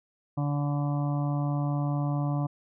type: harmonic tone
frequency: 144.5 Hz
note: D3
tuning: 28 cents flat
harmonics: 1 / 2 / 4 / 5 / 6 / 7 / 8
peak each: -26 / -33 / -40 / -39 / -46 / -42 / -45 dBFS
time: 0.37-2.47 s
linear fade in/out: 10 ms
effects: none